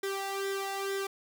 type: tone with flanger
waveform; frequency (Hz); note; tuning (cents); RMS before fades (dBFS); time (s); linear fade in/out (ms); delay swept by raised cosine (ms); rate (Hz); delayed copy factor
sawtooth; 392; G4; 0; -34; 0.03-1.07; 5; 0.55 to 1.12; 2.2; +0.75
effects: none